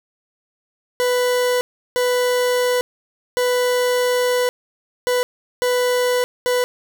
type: tone bursts at uneven times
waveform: 40% pulse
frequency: 495.3 Hz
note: B4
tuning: 5 cents sharp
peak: -15 dBFS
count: 6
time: 1-1.61 / 1.96-2.81 / 3.37-4.49 / 5.07-5.23 / 5.62-6.24 / 6.46-6.64 s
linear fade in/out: 0 ms
effects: none